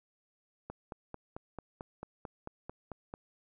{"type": "click train", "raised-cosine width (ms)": 1, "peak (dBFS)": -27, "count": 12, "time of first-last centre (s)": [0.7, 3.139], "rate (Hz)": 4.51, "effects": []}